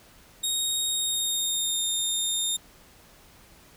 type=tone with pitch glide; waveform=20% pulse; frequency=3739 to 3660 Hz; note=A#7 to A#7; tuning=+4 to -32 cents; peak=-19 dBFS; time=0.43-2.57 s; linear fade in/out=10 ms; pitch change=-36 cents; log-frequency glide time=0.85-1.82 s; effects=pink hiss -54 dBFS RMS until 3.76 s